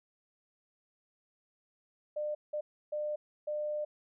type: tone bursts at uneven times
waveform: sine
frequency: 600 Hz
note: D5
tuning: 37 cents sharp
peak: -32 dBFS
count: 4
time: 2.16-2.35 / 2.53-2.61 / 2.92-3.16 / 3.47-3.85 s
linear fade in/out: 10 ms
effects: none